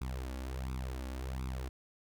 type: tone with flanger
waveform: sawtooth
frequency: 64.6 Hz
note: C2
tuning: 21 cents flat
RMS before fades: -39 dBFS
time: 0.01-1.69 s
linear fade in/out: 5 ms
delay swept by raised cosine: 0.81 to 3.61 ms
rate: 1.4 Hz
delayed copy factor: +0.8
effects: none